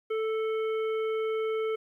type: harmonic tone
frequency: 440 Hz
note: A4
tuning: in tune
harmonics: 1 / 3 / 5 / 7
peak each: -27 / -39 / -43 / -49 dBFS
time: 0.1-1.76 s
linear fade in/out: 10 ms
effects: 11-bit